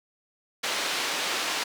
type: band-pass noise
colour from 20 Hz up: white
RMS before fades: -29 dBFS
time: 0.63-1.64 s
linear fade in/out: 10 ms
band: 330 to 4300 Hz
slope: 12 dB/octave
effects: none